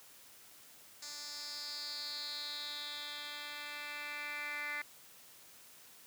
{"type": "tone with band-pass filter sweep", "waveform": "10% pulse", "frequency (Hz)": 293.7, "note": "D4", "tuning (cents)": 0, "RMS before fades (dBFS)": -43, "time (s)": [1.02, 4.82], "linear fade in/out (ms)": 5, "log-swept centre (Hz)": [5900, 2100], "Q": 4.8, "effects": ["white hiss -58 dBFS RMS until 6.06 s", "high-pass 80 Hz 12 dB/octave"]}